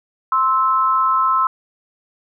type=tone pair together; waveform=sine; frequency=1046.5 / 1309.8 Hz; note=C6 / E6; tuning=0 / -11 cents; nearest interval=major third; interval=389 cents; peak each=-16 dBFS; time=0.32-1.47 s; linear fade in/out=2 ms; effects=none